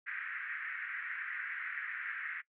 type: band-pass noise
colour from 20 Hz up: pink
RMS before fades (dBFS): -41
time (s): 0.06-2.42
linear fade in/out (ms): 20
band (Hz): 1500 to 2100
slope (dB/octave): 48
effects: noise-tail reverb RT60 0.1 s tail -19 dB re dry